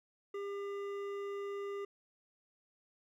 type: tone with hard clipping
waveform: sine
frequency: 400.9 Hz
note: G4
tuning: 39 cents sharp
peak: -40 dBFS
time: 0.34-1.85 s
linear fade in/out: 5 ms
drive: 11 dB
effects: none